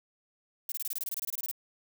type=noise bursts; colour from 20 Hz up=violet; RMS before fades=-34 dBFS; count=16; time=0.69-1.514 s; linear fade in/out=2 ms; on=29 ms; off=24 ms; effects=none